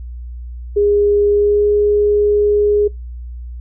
sine tone with pitch glide, 410 to 414.3 Hz, G#4 to G#4, -22 to -4 cents, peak -10 dBFS, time 0.76-2.88 s, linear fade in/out 10 ms, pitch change +18 cents, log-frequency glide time 1.29-1.67 s, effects noise-tail reverb RT60 0.2 s tail -25 dB re dry + added 60 Hz sine -26 dBFS peak until 3.6 s

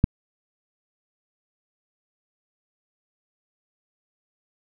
click, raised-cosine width 5 ms, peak -3 dBFS, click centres 0.041 s, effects none

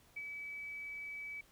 sine tone with ADSR envelope, 2291 Hz, D7, 44 cents flat, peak -39 dBFS, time 0.16-1.41 s, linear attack 11 ms, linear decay 43 ms, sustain -3 dB, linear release 5 ms, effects pink hiss -66 dBFS RMS until 1.51 s

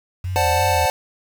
sine tone with vibrato, 87.31 Hz, F2, in tune, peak -22 dBFS, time 0.24-0.86 s, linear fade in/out 5 ms, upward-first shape sine, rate 3 Hz, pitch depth 110 cents each way
square chord, D dominant seventh, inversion third, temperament equal, 523.3 / 587.3 / 740 / 880 Hz, C5 / D5 / F#5 / A5, 0 / 0 / 0 / 0 cents, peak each -25 / -25 / -22 / -21 dBFS, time 0.36-0.9 s, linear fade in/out 0 ms
effects 7-bit

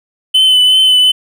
triangle tone with vibrato, 3031 Hz, F#7, 41 cents sharp, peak -4 dBFS, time 0.34-1.12 s, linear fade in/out 10 ms, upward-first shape triangle, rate 2.7 Hz, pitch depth 26 cents each way, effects none

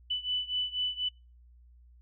sine beating tone pair, 2986 / 2990.1 Hz, F#7 / F#7, +15 / +18 cents, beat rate 4.1 Hz, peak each -32 / -34 dBFS, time 0.1-1.09 s, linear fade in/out 10 ms, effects noise-tail reverb RT60 0.3 s tail -26 dB re dry + added 60 Hz sine -54 dBFS peak until 2.01 s

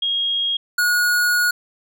sine / square tone pair in turn, 3268 / 1449.4 Hz, G#7 / F#6, -29 / -36 cents, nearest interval octave + major second, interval 1407 cents, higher first, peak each -18 / -16 dBFS, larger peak second, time 0.02-0.57 / 0.78-1.51 s, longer second, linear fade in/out 5 ms, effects none

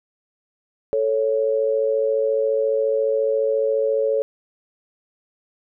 sine tone pair together, 440 / 554.4 Hz, A4 / C#5, 0 / 0 cents, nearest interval major third, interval 400 cents, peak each -20 dBFS, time 0.93-4.22 s, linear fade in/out 0 ms, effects none

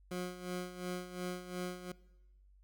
20% pulse tone with tremolo, 180 Hz, F#3, 47 cents flat, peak -31 dBFS, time 0.11-1.92 s, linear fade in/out 5 ms, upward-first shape sine, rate 2.8 Hz, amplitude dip 70%, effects noise-tail reverb RT60 1.0 s tail -21 dB re dry + added 48 Hz sine -60 dBFS peak until 2.63 s

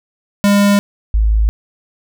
square / sine tone pair in turn, 202.3 / 53.58 Hz, G#3 / A1, -45 / -45 cents, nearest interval octave + major seventh, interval 2300 cents, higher first, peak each -9 dBFS, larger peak neither, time 0.44-0.79 / 1.14-1.49 s, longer neither, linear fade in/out 0 ms, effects none

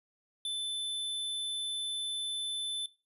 square tone, 3520 Hz, A7, in tune, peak -33 dBFS, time 0.45-2.86 s, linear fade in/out 2 ms, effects noise-tail reverb RT60 0.3 s tail -20 dB re dry + resampled to 32000 Hz

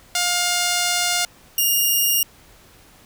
5% pulse tone pair in turn, 708 / 2832 Hz, F5 / F7, +23 / +23 cents, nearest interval 2 octaves, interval 2400 cents, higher second, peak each -7 dBFS, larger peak neither, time 0.15-1.25 / 1.58-2.23 s, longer first, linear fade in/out 2 ms, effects pink hiss -50 dBFS RMS until 3.05 s

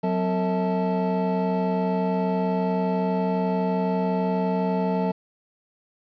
triangle tone cluster, 184.3 / 256.2 / 450.4 / 645 / 876 Hz, F#3 / C4 / A4 / E5 / A5, -7 / -36 / +40 / -38 / -8 cents, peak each -22 / -30 / -26 / -28 / -28 dBFS, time 0.03-5.12 s, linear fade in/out 10 ms, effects resampled to 11025 Hz + 9-bit

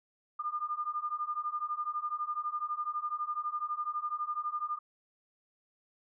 sine beating tone pair, 1203 / 1215 Hz, D6 / D#6, +41 / -42 cents, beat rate 12 Hz, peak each -36 / -35 dBFS, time 0.39-4.79 s, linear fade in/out 10 ms, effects none

